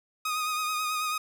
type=tone with vibrato; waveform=sawtooth; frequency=1244.5 Hz; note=D#6; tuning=in tune; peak=-24 dBFS; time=0.25-1.18 s; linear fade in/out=5 ms; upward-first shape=sine; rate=9.2 Hz; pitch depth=30 cents each way; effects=10-bit